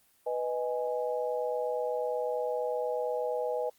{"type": "chord", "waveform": "sine", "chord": "G# minor", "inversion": "first", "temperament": "equal", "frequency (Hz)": [493.9, 622.3, 830.6], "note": ["B4", "D#5", "G#5"], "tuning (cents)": [0, 0, 0], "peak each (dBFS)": [-31, -34, -37], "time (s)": [0.26, 3.7], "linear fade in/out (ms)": 10, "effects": ["white hiss -66 dBFS RMS until 3.78 s", "Opus 24 kbps"]}